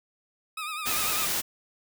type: tone with vibrato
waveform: 20% pulse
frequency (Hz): 1244.5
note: D#6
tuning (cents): 0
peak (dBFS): -27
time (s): 0.57-1.26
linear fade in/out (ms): 5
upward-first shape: sine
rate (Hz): 10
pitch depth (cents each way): 70
type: noise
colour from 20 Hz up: white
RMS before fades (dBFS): -28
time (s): 0.85-1.42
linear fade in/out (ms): 20
effects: none